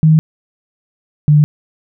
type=tone pair in turn; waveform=sine; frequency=157.2 / 149.11 Hz; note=D#3 / D3; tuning=+18 / +27 cents; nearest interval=minor second; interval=91 cents; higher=first; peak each=-5 dBFS; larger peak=neither; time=0.03-0.19 / 1.28-1.44 s; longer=neither; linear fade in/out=0 ms; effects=none